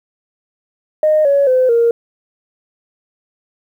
sine tone with pitch steps, 616 / 561.6 / 512 / 466.8 Hz, D#5 / C#5 / C5 / A#4, -17 / +22 / -38 / +2 cents, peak -8 dBFS, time 1.03-1.91 s, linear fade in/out 2 ms, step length 220 ms, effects tanh soft clip ceiling -4 dBFS + 8-bit

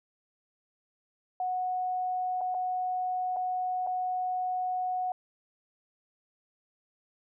sine tone with dropouts, 735 Hz, F#5, 12 cents flat, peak -28 dBFS, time 1.4-5.12 s, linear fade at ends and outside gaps 2 ms, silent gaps 2.409-2.413 / 2.544-2.547 / 3.363-3.367 / 3.866-3.871 s, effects none

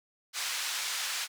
white band-pass noise, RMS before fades -34 dBFS, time 0.33-1.28 s, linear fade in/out 50 ms, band 1200 to 6300 Hz, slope 12 dB/octave, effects none

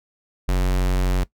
square tone, 45.95 Hz, F#1, 11 cents flat, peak -18 dBFS, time 0.48-1.24 s, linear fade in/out 10 ms, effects noise-tail reverb RT60 0.1 s tail -19 dB re dry

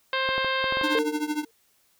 harmonic tone, 528 Hz, C5, 16 cents sharp, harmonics 1 / 2 / 3 / 4 / 5 / 6 / 7 / 8 / 9, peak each -30 / -29 / -29 / -33 / -34 / -34 / -35 / -42 / -43 dBFS, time 0.13-0.99 s, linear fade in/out 2 ms
clicks, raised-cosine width 1 ms, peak -19 dBFS, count 7, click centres 0.29 / 0.38 / 0.446 / 0.642 / 0.724 / 0.771 / 0.813 s
square tone with tremolo, 301.1 Hz, D4, 43 cents sharp, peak -23 dBFS, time 0.83-1.45 s, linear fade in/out 10 ms, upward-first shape triangle, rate 13 Hz, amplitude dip 90%
sine tone with exponential decay, 455.5 Hz, A#4, 40 cents flat, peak -20 dBFS, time 0.95-1.51 s, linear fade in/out 1 ms, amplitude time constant 120 ms
effects white hiss -65 dBFS RMS until 1.99 s

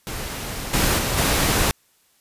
pink noise with level steps, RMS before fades -30 / -19 / -23 / -19 dBFS, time 0.07-1.71 s, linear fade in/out 0 ms, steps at 0.73 / 0.98 / 1.17 s, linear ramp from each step 10 ms, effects white hiss -61 dBFS RMS until 2.2 s + resampled to 32000 Hz

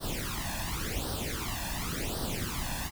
pink noise with flanger, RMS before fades -34 dBFS, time 0-2.91 s, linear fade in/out 50 ms, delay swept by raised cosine 0.21 to 1.17 ms, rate 0.91 Hz, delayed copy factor +0.8, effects none

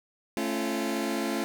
sawtooth chord, A augmented, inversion none, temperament just, 220 / 275 / 343.8 Hz, A3 / C#4 / E#4, 0 / -14 / -27 cents, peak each -28 dBFS, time 0.37-1.44 s, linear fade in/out 0 ms, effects none

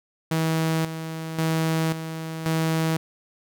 sawtooth tone with tremolo, 161.1 Hz, E3, 39 cents flat, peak -17 dBFS, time 0.31-2.97 s, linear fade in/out 5 ms, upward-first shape square, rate 0.93 Hz, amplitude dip 65%, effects none

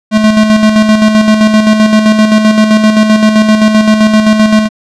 square tone with tremolo, 215.7 Hz, A3, 34 cents flat, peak -3 dBFS, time 0.11-4.69 s, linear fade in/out 50 ms, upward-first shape square, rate 7.7 Hz, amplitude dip 45%, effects low-pass 6000 Hz 12 dB/octave

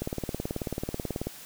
click train, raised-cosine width 2 ms, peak -17 dBFS, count 24, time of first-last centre 0.02-1.27 s, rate 18.4 Hz, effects white hiss -46 dBFS RMS until 1.45 s

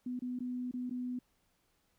sine tone with dropouts, 249 Hz, B3, 14 cents sharp, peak -35 dBFS, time 0.06-1.19 s, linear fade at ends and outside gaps 5 ms, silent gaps 0.193-0.22 / 0.39-0.404 / 0.713-0.738 / 0.897-0.908 s, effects pink hiss -75 dBFS RMS until 1.98 s

